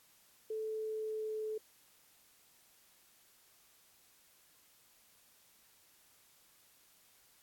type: tone with pitch glide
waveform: sine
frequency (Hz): 436.9 to 433.1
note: A4 to A4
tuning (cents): -12 to -27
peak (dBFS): -36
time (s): 0.5-1.58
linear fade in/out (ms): 5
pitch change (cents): -15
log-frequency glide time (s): 0.64-1.4
effects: white hiss -66 dBFS RMS until 7.42 s + AAC 64 kbps